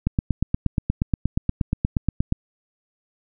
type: click train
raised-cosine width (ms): 5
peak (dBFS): -7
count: 20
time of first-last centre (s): 0.07-2.324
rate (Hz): 8.43
effects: none